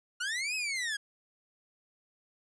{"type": "linear two-way sweep", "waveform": "sawtooth", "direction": "up then down", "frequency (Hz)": [1396.9, 2591, 1615], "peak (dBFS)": -28, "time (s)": [0.2, 0.97], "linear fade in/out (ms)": 10, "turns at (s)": 0.55, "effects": ["resampled to 22050 Hz"]}